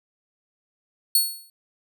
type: tone with exponential decay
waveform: 5% pulse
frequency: 4400 Hz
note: C#8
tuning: 14 cents flat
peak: -7 dBFS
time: 1.15-1.5 s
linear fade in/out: 2 ms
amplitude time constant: 74 ms
effects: none